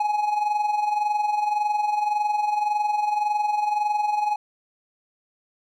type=tone with amplitude modulation; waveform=triangle; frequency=838 Hz; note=G#5; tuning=15 cents sharp; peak=-16 dBFS; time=0-4.36 s; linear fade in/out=5 ms; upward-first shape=sine; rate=21.8 Hz; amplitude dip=60%; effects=none